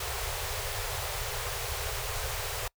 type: band-stop noise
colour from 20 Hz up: pink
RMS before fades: -34 dBFS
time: 0-2.68 s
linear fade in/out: 5 ms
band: 130 to 390 Hz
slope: 96 dB/octave
effects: noise-tail reverb RT60 0.1 s tail -26 dB re dry